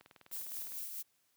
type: click train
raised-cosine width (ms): 0.3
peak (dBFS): -39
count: 15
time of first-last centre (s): 0.01-0.721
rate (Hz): 19.7
type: noise with tremolo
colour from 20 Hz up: violet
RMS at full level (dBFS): -41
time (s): 0.31-1.03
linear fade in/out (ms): 20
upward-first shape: sine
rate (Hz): 4.6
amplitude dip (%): 40
effects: white hiss -75 dBFS RMS until 1.36 s + high-pass 80 Hz 12 dB/octave